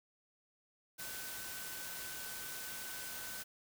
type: tone in noise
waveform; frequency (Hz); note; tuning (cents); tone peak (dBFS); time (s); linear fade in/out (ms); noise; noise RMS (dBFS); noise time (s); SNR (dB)
sine; 1515; F#6; +40; -51; 0.98-3.44; 20; white; -45; 0.98-3.44; -9
effects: none